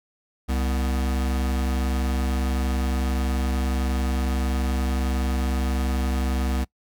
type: tone pair together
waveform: square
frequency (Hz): 66.03 / 249.3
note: C2 / B3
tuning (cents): +16 / +16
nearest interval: octave + major seventh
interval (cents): 2300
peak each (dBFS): -23 / -32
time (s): 0.48-6.65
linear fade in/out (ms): 20
effects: noise-tail reverb RT60 0.1 s tail -23 dB re dry